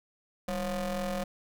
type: ring-modulated tone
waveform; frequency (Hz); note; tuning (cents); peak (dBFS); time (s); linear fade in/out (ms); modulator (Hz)
30% pulse; 174.61; F3; 0; -25; 0.48-1.24; 5; 371
effects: none